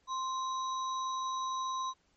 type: tone with sample-and-hold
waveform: sine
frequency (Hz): 1046.5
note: C6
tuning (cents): 0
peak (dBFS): -32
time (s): 0.07-1.94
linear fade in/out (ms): 50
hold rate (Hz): 4900
effects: pink hiss -72 dBFS RMS until 2.16 s + MP3 32 kbps